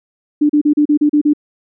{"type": "tone bursts", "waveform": "sine", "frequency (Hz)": 296.2, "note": "D4", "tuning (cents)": 15, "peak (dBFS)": -8, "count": 8, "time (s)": [0.41, 1.335], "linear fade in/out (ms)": 10, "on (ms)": 85, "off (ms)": 35, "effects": []}